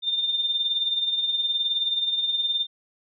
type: tone with tremolo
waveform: sine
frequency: 3609 Hz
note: A7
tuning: 43 cents sharp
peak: -19 dBFS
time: 0.02-2.67 s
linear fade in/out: 50 ms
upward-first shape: triangle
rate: 19 Hz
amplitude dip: 65%
effects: none